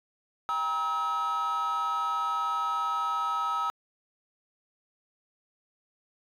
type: tone cluster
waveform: triangle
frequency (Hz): 796 / 949 / 1286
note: G5 / A#5 / E6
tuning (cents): +26 / +31 / -43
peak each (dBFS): -34 / -30 / -25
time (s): 0.49-3.7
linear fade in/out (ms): 0
effects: tanh soft clip ceiling -21 dBFS